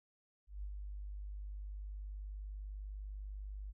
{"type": "tone with ADSR envelope", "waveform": "sine", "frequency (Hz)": 50.1, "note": "G1", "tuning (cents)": 38, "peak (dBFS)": -39, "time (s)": [0.47, 3.73], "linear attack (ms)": 160, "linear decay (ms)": 62, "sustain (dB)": -3, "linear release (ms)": 33, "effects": []}